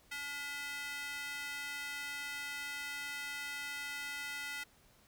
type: tone with high-pass filter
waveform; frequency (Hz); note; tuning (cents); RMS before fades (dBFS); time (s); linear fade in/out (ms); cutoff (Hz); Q
square; 286.2; D4; -45; -42; 0.11-4.64; 10; 1800; 2.1
effects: pink hiss -66 dBFS RMS until 5.07 s